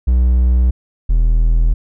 triangle tone pair in turn, 61.74 / 40.55 Hz, B1 / E1, 0 / -28 cents, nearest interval perfect fifth, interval 728 cents, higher first, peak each -7 dBFS, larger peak neither, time 0.07-0.71 / 1.09-1.74 s, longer second, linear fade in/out 10 ms, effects none

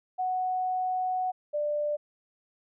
sine tone pair in turn, 740 / 592.4 Hz, F#5 / D5, 0 / +15 cents, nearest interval major third, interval 385 cents, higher first, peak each -26 dBFS, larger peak neither, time 0.18-1.32 / 1.53-1.97 s, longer first, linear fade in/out 20 ms, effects none

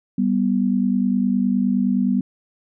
sine tone pair together, 195.68 / 245.4 Hz, G3 / B3, -3 / -11 cents, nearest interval major third, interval 392 cents, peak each -19 / -19 dBFS, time 0.18-2.21 s, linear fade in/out 5 ms, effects none

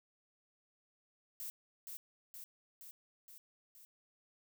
violet noise with echo, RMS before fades -44 dBFS, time 1.4-1.5 s, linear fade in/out 0 ms, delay 470 ms, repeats 5, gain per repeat -3 dB, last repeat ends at 3.85 s, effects none

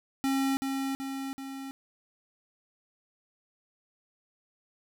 square tone with echo, 270 Hz, C#4, 45 cents flat, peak -26 dBFS, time 0.24-0.57 s, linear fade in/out 0 ms, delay 380 ms, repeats 3, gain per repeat -4 dB, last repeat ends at 1.71 s, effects none

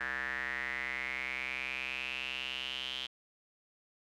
square tone with band-pass filter sweep, 64.9 Hz, C2, 13 cents flat, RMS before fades -38 dBFS, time 0-3.07 s, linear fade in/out 10 ms, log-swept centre 1700 to 3200 Hz, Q 7.7, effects none

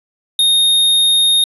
square tone, 3700 Hz, A#7, 14 cents flat, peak -10 dBFS, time 0.39-1.44 s, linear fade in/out 2 ms, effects resampled to 32000 Hz + 8-bit

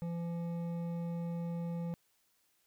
triangle tone with hard clipping, 170 Hz, F3, 46 cents flat, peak -37 dBFS, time 0.02-1.94 s, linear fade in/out 0 ms, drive 13 dB, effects white hiss -74 dBFS RMS until 2.66 s

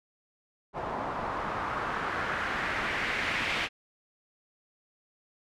white noise with low-pass filter sweep, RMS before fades -32 dBFS, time 0.73-3.69 s, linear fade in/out 50 ms, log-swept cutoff 870 to 2500 Hz, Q 2, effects none

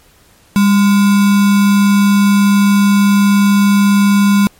sine tone with sample-and-hold, 200.7 Hz, G3, 41 cents sharp, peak -6 dBFS, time 0.56-4.47 s, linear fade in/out 0 ms, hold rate 1225 Hz, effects pink hiss -48 dBFS RMS until 4.59 s + MP3 64 kbps

